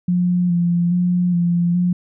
sine tone with vibrato, 175.5 Hz, F3, 9 cents sharp, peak -14 dBFS, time 0.08-1.93 s, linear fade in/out 5 ms, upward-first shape square, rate 1.2 Hz, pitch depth 25 cents each way, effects none

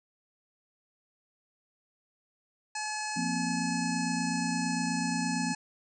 harmonic tone, 854 Hz, G#5, 48 cents sharp, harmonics 1 / 2 / 3 / 5 / 6 / 7 / 8 / 9 / 10, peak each -36 / -39 / -41 / -43 / -44 / -44 / -45 / -46 / -46 dBFS, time 2.75-5.55 s, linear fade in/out 5 ms
sine chord, F suspended fourth, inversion none, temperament equal, 174.61 / 233.1 / 261.6 Hz, F3 / Bb3 / C4, 0 / 0 / 0 cents, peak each -34 dBFS, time 3.16-5.54 s, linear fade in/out 10 ms
effects none

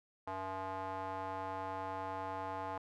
square tone with band-pass filter, 95 Hz, F#2, 46 cents sharp, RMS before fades -41 dBFS, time 0.27-2.78 s, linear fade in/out 5 ms, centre 890 Hz, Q 3.1, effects none

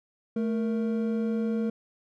triangle tone pair together, 220 / 466.2 Hz, A3 / A#4, 0 / 0 cents, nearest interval octave + minor second, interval 1300 cents, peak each -24 / -30 dBFS, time 0.36-1.7 s, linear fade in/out 5 ms, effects none

